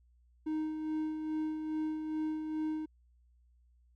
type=tone with tremolo; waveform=triangle; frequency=311.1 Hz; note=D#4; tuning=in tune; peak=-29 dBFS; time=0.46-2.86 s; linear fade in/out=10 ms; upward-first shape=sine; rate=2.4 Hz; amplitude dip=45%; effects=added 60 Hz sine -63 dBFS peak until 3.95 s